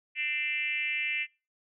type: tone with frequency modulation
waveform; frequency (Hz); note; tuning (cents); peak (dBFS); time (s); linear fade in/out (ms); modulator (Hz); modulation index
sine; 2366; D7; +12; -28; 0.15-1.27; 50; 283; 1.4
effects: noise-tail reverb RT60 0.3 s tail -23 dB re dry